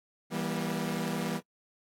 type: chord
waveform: sawtooth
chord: E diminished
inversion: none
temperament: equal with one note detuned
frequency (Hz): 164.81 / 196 / 239.2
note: E3 / G3 / Bb3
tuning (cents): 0 / 0 / +45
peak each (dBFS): -31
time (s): 0.3-1.41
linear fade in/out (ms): 50
effects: noise-tail reverb RT60 0.1 s tail -26 dB re dry + AAC 64 kbps